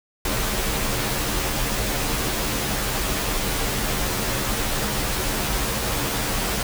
pink noise with comb filter, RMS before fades -24 dBFS, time 0.25-6.63 s, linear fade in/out 2 ms, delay 12 ms, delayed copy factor -0.85, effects none

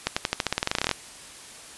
accelerating click train, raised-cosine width 0.2 ms, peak -5 dBFS, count 18, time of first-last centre 0.07-0.913 s, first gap 95 ms, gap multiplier 0.91, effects white hiss -44 dBFS RMS until 1.77 s + resampled to 24000 Hz

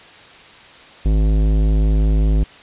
sine tone with tanh clipping, 52.6 Hz, G#1, 23 cents sharp, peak -14 dBFS, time 1.05-2.44 s, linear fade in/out 10 ms, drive 16 dB, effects white hiss -42 dBFS RMS until 2.62 s + resampled to 8000 Hz

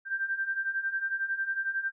sine beating tone pair, 1568 / 1579 Hz, G6 / G6, 0 / +12 cents, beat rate 11 Hz, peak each -34 / -30 dBFS, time 0.05-1.92 s, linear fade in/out 50 ms, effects none

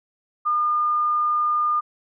sine tone, 1212 Hz, D#6, 46 cents flat, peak -18 dBFS, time 0.45-1.81 s, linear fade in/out 20 ms, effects none

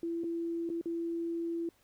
sine tone with dropouts, 335.9 Hz, E4, 33 cents sharp, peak -32 dBFS, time 0.03-1.69 s, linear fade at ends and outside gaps 2 ms, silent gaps 0.236-0.241 / 0.692-0.7 / 0.813-0.857 s, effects pink hiss -68 dBFS RMS until 1.83 s

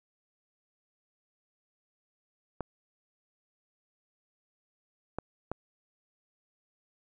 clicks, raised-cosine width 1 ms, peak -19 dBFS, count 3, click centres 2.607 / 5.186 / 5.516 s, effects none

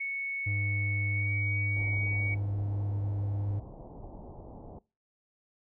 sine tone with pitch glide, 2214 to 2249 Hz, C#7 to C#7, -3 to +24 cents, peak -31 dBFS, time 0-2.35 s, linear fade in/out 10 ms, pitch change +27 cents, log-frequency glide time 1.12-1.3 s
triangle tone, 101.2 Hz, G#2, 44 cents flat, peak -27 dBFS, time 0.46-3.6 s, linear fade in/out 10 ms
pink low-pass noise, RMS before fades -46 dBFS, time 1.76-4.79 s, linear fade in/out 5 ms, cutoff 890 Hz, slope 48 dB/octave
effects noise-tail reverb RT60 0.3 s tail -22 dB re dry

